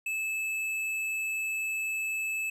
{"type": "tone with tanh clipping", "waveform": "sine", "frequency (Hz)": 2612, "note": "E7", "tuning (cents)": -17, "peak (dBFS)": -31, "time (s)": [0.06, 2.5], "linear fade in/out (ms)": 5, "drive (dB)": 11, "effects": []}